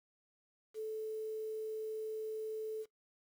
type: tone with quantisation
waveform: sine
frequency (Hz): 436.4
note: A4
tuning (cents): -14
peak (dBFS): -37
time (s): 0.74-2.86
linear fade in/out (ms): 50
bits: 10
effects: noise-tail reverb RT60 0.1 s tail -19 dB re dry